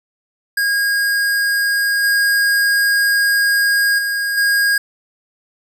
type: tone with level steps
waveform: square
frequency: 1631 Hz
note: G#6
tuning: 32 cents flat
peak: -15 / -13 / -18 / -13 dBFS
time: 0.57-4.78 s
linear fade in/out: 5 ms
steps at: 2.03 / 3.98 / 4.37 s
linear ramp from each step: 10 ms
effects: none